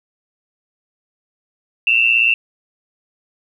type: tone pair together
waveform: sine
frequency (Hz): 2637 / 2754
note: E7 / F7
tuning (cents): 0 / -25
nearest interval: minor second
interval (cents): 75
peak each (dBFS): -14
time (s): 1.87-2.34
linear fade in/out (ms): 2
effects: 8-bit